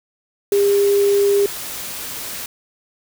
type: tone in noise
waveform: sine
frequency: 402.6 Hz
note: G4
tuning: 46 cents sharp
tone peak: -12 dBFS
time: 0.52-1.46 s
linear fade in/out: 2 ms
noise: white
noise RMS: -29 dBFS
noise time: 0.52-2.46 s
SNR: +14 dB
effects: none